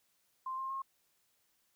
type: tone with pitch steps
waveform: sine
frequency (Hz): 1046.5 / 1061.1 / 1075.9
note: C6 / C6 / C6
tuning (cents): 0 / +24 / +48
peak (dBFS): -36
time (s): 0.46-0.82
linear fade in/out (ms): 5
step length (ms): 120
effects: white hiss -75 dBFS RMS until 1.75 s